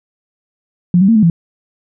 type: tone with pitch steps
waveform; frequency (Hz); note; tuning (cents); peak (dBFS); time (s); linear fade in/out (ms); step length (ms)
sine; 176.8 / 193.1 / 227.7 / 215.2 / 168; F3 / G3 / A#3 / A3 / E3; +22 / -26 / -40 / -38 / +33; -6; 0.94-1.3; 2; 72
effects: none